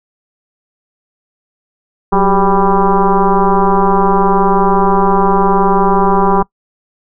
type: tone with frequency modulation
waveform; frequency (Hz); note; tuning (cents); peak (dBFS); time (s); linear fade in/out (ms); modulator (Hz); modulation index
sine; 399.6; G4; +33; -7; 2.12-6.43; 10; 195; 3.8
effects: noise-tail reverb RT60 0.1 s tail -24 dB re dry